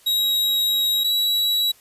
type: tone pair in turn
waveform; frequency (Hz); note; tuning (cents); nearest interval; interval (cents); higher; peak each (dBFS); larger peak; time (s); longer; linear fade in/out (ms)
45% pulse; 3826 / 3902; A#7 / B7; +44 / -22; unison; 34; second; -18; neither; 0.06-1.04 / 1.04-1.72; first; 10
effects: white hiss -53 dBFS RMS until 1.8 s + resampled to 32000 Hz